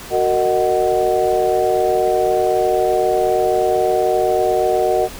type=harmonic tone with a mistuned harmonic; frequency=123.9 Hz; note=B2; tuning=6 cents sharp; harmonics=3 / 4 / 5 / 6; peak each=-19 / -19 / -19 / -19 dBFS; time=0.1-5.09 s; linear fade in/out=50 ms; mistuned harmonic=4; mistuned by=-130 cents; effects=pink hiss -34 dBFS RMS until 5.19 s